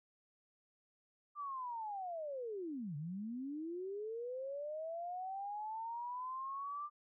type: linear two-way sweep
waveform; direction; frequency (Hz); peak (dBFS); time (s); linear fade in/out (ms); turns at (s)
sine; down then up; 1191 to 139.9 to 1191; -40; 1.35-6.9; 50; 2.96
effects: none